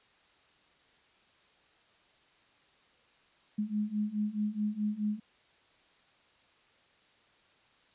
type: beating tone pair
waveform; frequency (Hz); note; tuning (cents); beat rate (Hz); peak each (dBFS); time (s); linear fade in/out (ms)
sine; 207.7 / 212.4; G#3 / G#3; 0 / +39; 4.7; -34 / -32; 3.58-5.2; 10
effects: white hiss -65 dBFS RMS until 7.94 s + resampled to 8000 Hz